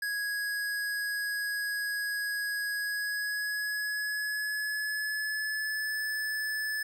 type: tone with pitch glide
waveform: square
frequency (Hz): 1661.2 to 1733.7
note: G#6 to A6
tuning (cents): 0 to -26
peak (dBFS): -31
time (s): 0.02-6.83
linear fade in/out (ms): 5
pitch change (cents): +74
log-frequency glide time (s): 2.72-5.99
effects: none